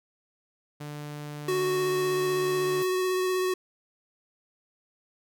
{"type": "tone", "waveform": "sawtooth", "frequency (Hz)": 147.8, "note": "D3", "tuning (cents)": 11, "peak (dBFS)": -32, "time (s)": [0.8, 2.83], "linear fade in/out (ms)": 10}
{"type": "tone with vibrato", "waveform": "square", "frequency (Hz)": 370, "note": "F#4", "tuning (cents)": 0, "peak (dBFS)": -25, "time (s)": [1.48, 3.54], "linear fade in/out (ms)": 5, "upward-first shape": "triangle", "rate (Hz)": 16, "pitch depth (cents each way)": 17}
{"type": "noise with exponential decay", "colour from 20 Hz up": "violet", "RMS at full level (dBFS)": -36, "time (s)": [2.82, 2.93], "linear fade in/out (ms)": 5, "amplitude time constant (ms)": 22}
{"effects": []}